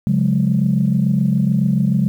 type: chord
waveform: sine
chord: C# suspended fourth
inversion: none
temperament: equal with one note detuned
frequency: 138.59 / 180.67 / 207.7 Hz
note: C#3 / F#3 / G#3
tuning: 0 / -41 / 0 cents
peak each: -17 dBFS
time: 0.07-2.08 s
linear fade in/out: 0 ms
effects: tanh soft clip ceiling -5 dBFS + 8-bit